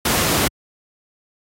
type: noise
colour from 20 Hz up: pink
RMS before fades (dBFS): -17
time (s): 0.05-0.48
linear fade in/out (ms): 5
effects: high-pass 80 Hz 12 dB/octave + AAC 48 kbps